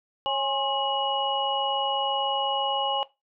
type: tone cluster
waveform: sine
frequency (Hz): 548 / 824 / 1066 / 2912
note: C#5 / G#5 / C6 / F#7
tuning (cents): -20 / -14 / +32 / -28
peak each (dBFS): -30 / -27 / -32 / -30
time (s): 0.26-3.03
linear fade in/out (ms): 0
effects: noise-tail reverb RT60 0.2 s tail -17 dB re dry